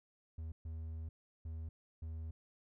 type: tone bursts at uneven times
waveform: triangle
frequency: 80.3 Hz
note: E2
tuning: 45 cents flat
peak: -39 dBFS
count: 4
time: 0.38-0.52 / 0.65-1.09 / 1.45-1.69 / 2.02-2.31 s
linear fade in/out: 5 ms
effects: none